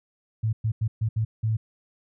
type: tone bursts at uneven times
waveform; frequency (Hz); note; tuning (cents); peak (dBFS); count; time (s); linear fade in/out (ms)
sine; 110.4; A2; +6; -21; 6; 0.43-0.53 / 0.64-0.72 / 0.81-0.88 / 1.01-1.09 / 1.16-1.25 / 1.43-1.57; 10
effects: none